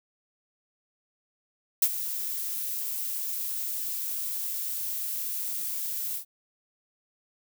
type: noise with ADSR envelope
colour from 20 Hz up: violet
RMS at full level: -19 dBFS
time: 1.82-6.25 s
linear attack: 5 ms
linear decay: 56 ms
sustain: -13 dB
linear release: 100 ms
effects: none